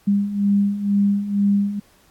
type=beating tone pair; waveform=sine; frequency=199.9 / 202 Hz; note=G3 / G#3; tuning=+34 / -48 cents; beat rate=2.1 Hz; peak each=-22 / -17 dBFS; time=0.07-1.8 s; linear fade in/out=10 ms; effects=pink hiss -56 dBFS RMS until 2.1 s + AAC 64 kbps